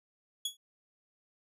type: tone with exponential decay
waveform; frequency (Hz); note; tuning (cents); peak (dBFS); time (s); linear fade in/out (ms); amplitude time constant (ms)
sawtooth; 3363; G#7; +21; -26; 0.45-0.57; 5; 26
effects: resampled to 32000 Hz